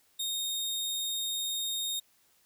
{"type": "tone", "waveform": "sawtooth", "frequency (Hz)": 3702, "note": "A#7", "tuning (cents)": -13, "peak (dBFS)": -28, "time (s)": [0.19, 2], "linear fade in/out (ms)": 10, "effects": ["white hiss -67 dBFS RMS until 2.45 s"]}